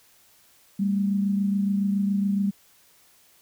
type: tone pair together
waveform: sine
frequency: 197.96 / 225.1 Hz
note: G3 / A3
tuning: +17 / +40 cents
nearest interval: major second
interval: 223 cents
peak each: -21 / -31 dBFS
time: 0.79-2.51 s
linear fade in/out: 10 ms
effects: white hiss -58 dBFS RMS until 3.41 s